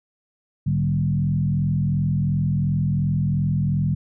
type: tone with frequency modulation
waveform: sine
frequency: 146.83 Hz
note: D3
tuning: in tune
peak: -18 dBFS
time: 0.66-3.95 s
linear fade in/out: 10 ms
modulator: 42.8 Hz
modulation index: 1.1
effects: none